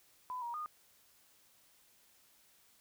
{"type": "tone with pitch steps", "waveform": "sine", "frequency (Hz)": [1003, 947, 1225], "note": ["B5", "A#5", "D#6"], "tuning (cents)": [26, 27, -27], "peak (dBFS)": -38, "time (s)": [0.3, 0.66], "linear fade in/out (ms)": 0, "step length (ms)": 120, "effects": ["white hiss -67 dBFS RMS until 2.8 s"]}